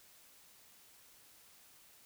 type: silence
effects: white hiss -62 dBFS RMS until 2.05 s